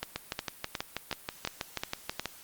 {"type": "two click trains", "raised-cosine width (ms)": 0.2, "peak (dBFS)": [-14, -14], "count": [14, 7], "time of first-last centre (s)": [[0.16, 2.257], [0.03, 2.196]], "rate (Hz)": [6.2, 2.77], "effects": ["white hiss -52 dBFS RMS until 2.43 s", "Opus 32 kbps"]}